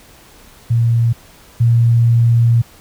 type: tone pair in turn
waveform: sine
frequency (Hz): 116.6 / 117.15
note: A#2 / A#2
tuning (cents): +1 / +9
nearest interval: unison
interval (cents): 8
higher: second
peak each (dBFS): -10 / -8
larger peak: second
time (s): 0.7-1.13 / 1.6-2.62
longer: second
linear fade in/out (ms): 10
effects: pink hiss -44 dBFS RMS until 2.8 s